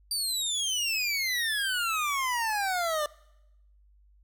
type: exponential sweep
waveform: 25% pulse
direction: down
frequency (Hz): 4708 to 586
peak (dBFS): -23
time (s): 0.11-3.06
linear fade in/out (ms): 2
effects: noise-tail reverb RT60 0.9 s tail -23 dB re dry + added 50 Hz sine -57 dBFS peak until 4.23 s